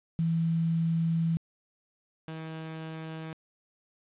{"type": "tone pair in turn", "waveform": ["sine", "sawtooth"], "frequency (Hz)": [164.81, 159.93], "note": ["E3", "D#3"], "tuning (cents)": [0, 48], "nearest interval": "minor second", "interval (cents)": 52, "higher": "first", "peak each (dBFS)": [-24, -33], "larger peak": "first", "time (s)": [[0.19, 1.37], [2.28, 3.33]], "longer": "first", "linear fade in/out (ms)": 0, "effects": ["resampled to 8000 Hz", "9-bit"]}